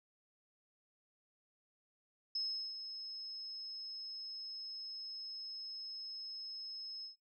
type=tone with ADSR envelope; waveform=sine; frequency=5180 Hz; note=E8; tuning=31 cents flat; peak=-34 dBFS; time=2.35-7.16 s; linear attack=5 ms; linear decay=380 ms; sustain=-9 dB; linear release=120 ms; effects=noise-tail reverb RT60 0.2 s tail -23 dB re dry